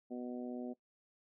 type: harmonic tone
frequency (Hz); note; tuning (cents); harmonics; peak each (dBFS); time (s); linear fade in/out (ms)
123.47; B2; 0; 2 / 3 / 4 / 5 / 6; -41 / -46 / -50 / -50 / -54; 0.1-0.74; 20
effects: noise-tail reverb RT60 0.1 s tail -18 dB re dry